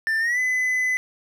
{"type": "tone with pitch glide", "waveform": "triangle", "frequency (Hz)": [1783, 2013], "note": ["A6", "B6"], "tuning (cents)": [22, 33], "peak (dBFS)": -18, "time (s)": [0.07, 0.97], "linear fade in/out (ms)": 0, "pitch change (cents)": 211, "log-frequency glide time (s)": [0.19, 0.39], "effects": []}